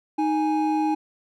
triangle tone pair together, 310.9 / 830 Hz, D#4 / G#5, -1 / -1 cents, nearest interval octave + perfect fourth, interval 1700 cents, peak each -20 / -22 dBFS, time 0.18-0.95 s, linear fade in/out 10 ms, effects none

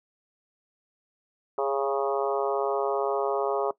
harmonic tone with a mistuned harmonic, 137.5 Hz, C#3, 14 cents flat, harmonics 3 / 4 / 5 / 6 / 7 / 8 / 9, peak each -28 / -30 / -32 / -34 / -35 / -36 / -37 dBFS, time 1.58-3.71 s, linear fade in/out 2 ms, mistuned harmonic 4, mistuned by +15 cents, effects noise-tail reverb RT60 0.1 s tail -19 dB re dry

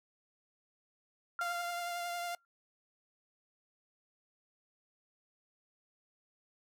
sine tone with exponential decay, 1383 Hz, F6, 17 cents flat, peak -33 dBFS, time 1.39-2.45 s, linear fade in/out 1 ms, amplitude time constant 230 ms
sawtooth tone with vibrato, 697 Hz, F5, 4 cents flat, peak -33 dBFS, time 1.41-2.35 s, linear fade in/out 2 ms, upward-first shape triangle, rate 11 Hz, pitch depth 20 cents each way
effects noise-tail reverb RT60 0.1 s tail -23 dB re dry

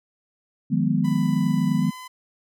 sine chord, F half-diminished seventh, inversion third, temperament equal with one note detuned, 155.56 / 179.21 / 207.7 / 246.9 Hz, Eb3 / F3 / Ab3 / Cb4, 0 / +45 / 0 / 0 cents, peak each -24 dBFS, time 0.7-1.91 s, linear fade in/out 20 ms
sawtooth tone with pitch glide, 994 to 1014.3 Hz, B5 to B5, +11 to +46 cents, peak -33 dBFS, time 1.04-2.08 s, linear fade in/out 10 ms, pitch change +35 cents, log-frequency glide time 1.77-1.86 s
effects none

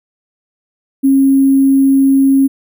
sine tone with sample-and-hold, 271.5 Hz, C#4, 36 cents flat, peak -6 dBFS, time 1.03-2.48 s, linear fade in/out 20 ms, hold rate 11025 Hz, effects none

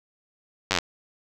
slowing click train, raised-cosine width 0.2 ms, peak -4 dBFS, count 8, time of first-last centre 0.71-0.787 s, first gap 10 ms, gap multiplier 1.03, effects none

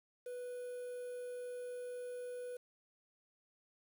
triangle tone with quantisation, 493.9 Hz, B4, in tune, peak -40 dBFS, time 0.26-2.57 s, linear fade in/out 5 ms, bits 10, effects none

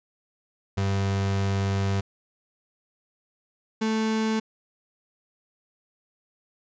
35% pulse tone pair in turn, 98 / 220 Hz, G2 / A3, 0 / 0 cents, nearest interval octave + major second, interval 1400 cents, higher second, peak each -21 dBFS, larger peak neither, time 0.77-2.01 / 3.81-4.4 s, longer first, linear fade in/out 10 ms, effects resampled to 16000 Hz

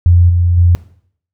sine tone with level steps, 87.3 Hz, F2, in tune, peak -4 / -8 / -5 dBFS, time 0.06-0.75 s, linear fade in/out 0 ms, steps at 0.29 / 0.57 s, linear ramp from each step 10 ms, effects noise-tail reverb RT60 0.6 s tail -19 dB re dry

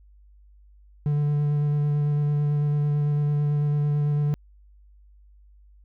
triangle tone with vibrato, 146.83 Hz, D3, in tune, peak -18 dBFS, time 1.06-4.34 s, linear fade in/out 0 ms, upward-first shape square, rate 9 Hz, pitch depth 10 cents each way, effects added 50 Hz sine -50 dBFS peak until 5.84 s

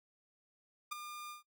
sawtooth tone with ADSR envelope, 1205 Hz, D6, 44 cents sharp, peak -31 dBFS, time 0.91-1.43 s, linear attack 14 ms, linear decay 9 ms, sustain -10 dB, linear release 130 ms, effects noise-tail reverb RT60 0.1 s tail -18 dB re dry

